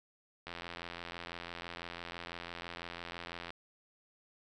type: click train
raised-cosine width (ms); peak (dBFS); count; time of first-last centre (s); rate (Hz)
0.3; -26; 262; 0.47-3.505; 86
effects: none